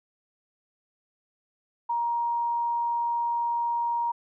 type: tone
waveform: sine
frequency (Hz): 942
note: A#5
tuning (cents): +18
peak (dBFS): -24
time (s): 1.89-4.12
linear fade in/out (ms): 10
effects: none